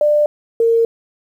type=tone pair in turn; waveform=sine; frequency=595 / 459.4 Hz; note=D5 / A#4; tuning=+22 / -25 cents; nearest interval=major third; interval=447 cents; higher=first; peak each=-10 dBFS; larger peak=neither; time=0.01-0.26 / 0.6-0.85 s; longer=neither; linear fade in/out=2 ms; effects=8-bit